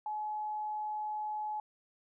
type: tone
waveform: sine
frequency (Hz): 850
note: G#5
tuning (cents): +40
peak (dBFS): -34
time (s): 0.06-1.6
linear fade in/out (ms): 2
effects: none